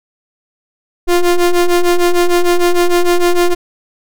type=ring-modulated tone; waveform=square; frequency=174.7 Hz; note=F3; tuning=1 cent sharp; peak=-6 dBFS; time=1.07-3.55 s; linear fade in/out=20 ms; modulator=178 Hz; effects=none